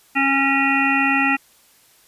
harmonic tone, 273.7 Hz, C#4, 22 cents flat, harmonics 1 / 3 / 5 / 7 / 9 / 10, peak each -21 / -23 / -24 / -21 / -22 / -24 dBFS, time 0.15-1.37 s, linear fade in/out 20 ms, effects white hiss -54 dBFS RMS until 2.07 s + resampled to 32000 Hz

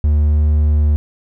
triangle tone, 74.9 Hz, D2, 35 cents sharp, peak -8 dBFS, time 0.04-0.96 s, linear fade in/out 0 ms, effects none

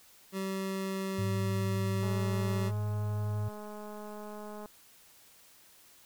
25% pulse tone, 192.2 Hz, G3, 34 cents flat, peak -29 dBFS, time 0.32-2.72 s, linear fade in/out 50 ms
sine tone with vibrato, 104.8 Hz, G#2, 16 cents sharp, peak -30 dBFS, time 1.18-3.49 s, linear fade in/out 10 ms, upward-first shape square, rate 12 Hz, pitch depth 13 cents each way
click train, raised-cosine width 1 ms, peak -32 dBFS, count 553, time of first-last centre 2.03-4.659 s, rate 210 Hz
effects white hiss -59 dBFS RMS until 6.05 s

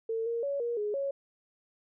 sine tone with pitch steps, 450.6 / 465.7 / 562 / 473.5 / 417.6 / 554 Hz, A4 / A#4 / C#5 / A#4 / G#4 / C#5, +41 / -2 / +24 / +27 / +10 / -1 cents, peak -29 dBFS, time 0.09-1.11 s, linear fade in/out 5 ms, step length 170 ms, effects none

